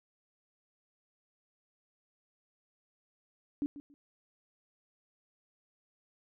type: tone with echo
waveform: sine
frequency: 286.9 Hz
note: D4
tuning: 40 cents flat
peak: -29 dBFS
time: 3.62-3.66 s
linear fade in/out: 0 ms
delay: 140 ms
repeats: 2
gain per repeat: -14 dB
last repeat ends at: 3.94 s
effects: none